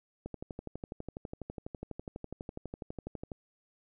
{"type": "click train", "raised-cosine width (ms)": 2, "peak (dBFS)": -26, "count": 38, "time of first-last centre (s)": [0.26, 3.318], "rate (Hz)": 12.1, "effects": []}